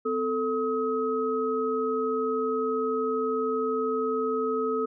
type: tone cluster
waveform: sine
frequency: 255 / 442.3 / 1271 Hz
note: C4 / A4 / D#6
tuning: -44 / +9 / +36 cents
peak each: -32 / -26 / -31 dBFS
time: 0.05-4.86 s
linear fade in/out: 10 ms
effects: none